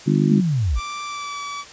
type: harmonic tone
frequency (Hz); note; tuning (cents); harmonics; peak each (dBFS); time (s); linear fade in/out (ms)
50.2; G1; +42; 3 / 4 / 5 / 6 / 7; -18 / -20 / -22 / -24 / -25; 0.06-0.41; 20
type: linear sweep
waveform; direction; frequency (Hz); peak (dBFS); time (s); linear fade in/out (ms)
sine; down; 233.1 to 43.65; -17; 0.28-0.8; 20
type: tone with pitch glide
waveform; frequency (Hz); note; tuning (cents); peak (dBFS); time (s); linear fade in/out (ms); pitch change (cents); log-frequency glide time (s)
sawtooth; 1174.7 to 1147.2; D6 to D6; 0 to -41; -24; 0.75-1.65; 50; -41; 1.03-1.4
effects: white hiss -41 dBFS RMS until 1.72 s + resampled to 16000 Hz